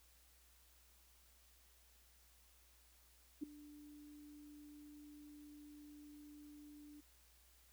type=tone with ADSR envelope; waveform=sine; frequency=295.3 Hz; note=D4; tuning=10 cents sharp; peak=-37 dBFS; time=3.41-7.01 s; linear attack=23 ms; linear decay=6 ms; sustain=-18 dB; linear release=13 ms; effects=added 60 Hz sine -70 dBFS peak until 7.72 s + white hiss -70 dBFS RMS until 7.72 s

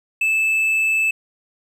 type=tone; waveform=triangle; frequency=2625 Hz; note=E7; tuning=8 cents flat; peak=-14 dBFS; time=0.21-1.11 s; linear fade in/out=5 ms; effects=none

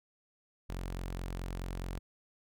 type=tone; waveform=sawtooth; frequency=44.73 Hz; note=F1; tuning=42 cents sharp; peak=-33 dBFS; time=0.69-1.99 s; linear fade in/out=10 ms; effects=none

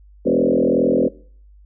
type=tone with frequency modulation; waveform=sine; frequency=380 Hz; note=F#4; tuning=46 cents sharp; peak=-13 dBFS; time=0.25-1.09 s; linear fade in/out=20 ms; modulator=42.3 Hz; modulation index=4.1; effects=noise-tail reverb RT60 0.5 s tail -21 dB re dry + added 50 Hz sine -44 dBFS peak until 1.65 s

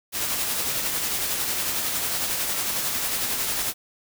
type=noise with tremolo; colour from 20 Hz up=white; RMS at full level=-25 dBFS; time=0.12-3.74 s; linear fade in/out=50 ms; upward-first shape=sine; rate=11 Hz; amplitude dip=30%; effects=none

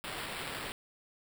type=noise with sample-and-hold; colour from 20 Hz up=white; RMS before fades=-40 dBFS; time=0.04-0.72 s; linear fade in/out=0 ms; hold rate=6300 Hz; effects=none

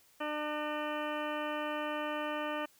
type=harmonic tone with a mistuned harmonic; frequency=300 Hz; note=D4; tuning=37 cents sharp; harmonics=1 / 2 / 3 / 4 / 5 / 6 / 8 / 9 / 10; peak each=-40 / -38 / -42 / -41 / -46 / -44 / -48 / -50 / -48 dBFS; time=0.2-2.66 s; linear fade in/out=10 ms; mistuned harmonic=6; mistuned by=+23 cents; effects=white hiss -65 dBFS RMS until 2.79 s

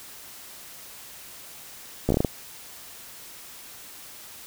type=slowing click train; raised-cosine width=2 ms; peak=-8 dBFS; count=7; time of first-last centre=2.09-2.248 s; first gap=14 ms; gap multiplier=1.25; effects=white hiss -44 dBFS RMS until 4.46 s

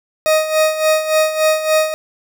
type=tone with tremolo; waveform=40% pulse; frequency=625 Hz; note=D#5; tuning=8 cents sharp; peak=-9 dBFS; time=0.26-1.94 s; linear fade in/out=0 ms; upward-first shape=sine; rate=3.5 Hz; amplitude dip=70%; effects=none

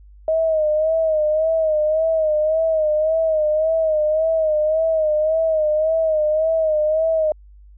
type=tone with vibrato; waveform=sine; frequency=628 Hz; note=D#5; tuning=16 cents sharp; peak=-15 dBFS; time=0.28-7.32 s; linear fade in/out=2 ms; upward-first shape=sine; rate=1.8 Hz; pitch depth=60 cents each way; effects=added 50 Hz sine -42 dBFS peak until 7.77 s

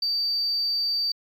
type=tone; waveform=sine; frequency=4631 Hz; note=D8; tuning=25 cents flat; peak=-21 dBFS; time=0.02-1.12 s; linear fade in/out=5 ms; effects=tanh soft clip ceiling -18 dBFS + MP3 96 kbps

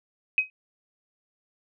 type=tone with exponential decay; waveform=sine; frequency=2529 Hz; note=D#7; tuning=28 cents sharp; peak=-14 dBFS; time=0.38-0.5 s; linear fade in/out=1 ms; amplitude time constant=24 ms; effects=none

